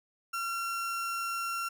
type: tone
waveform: 35% pulse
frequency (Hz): 1367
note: F6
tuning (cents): -37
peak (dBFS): -30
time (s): 0.33-1.69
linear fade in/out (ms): 10
effects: 11-bit